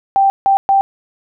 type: tone bursts at uneven times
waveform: sine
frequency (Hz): 784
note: G5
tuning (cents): 0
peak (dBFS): -8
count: 3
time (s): 0.16-0.3 / 0.46-0.57 / 0.69-0.81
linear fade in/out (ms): 0
effects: none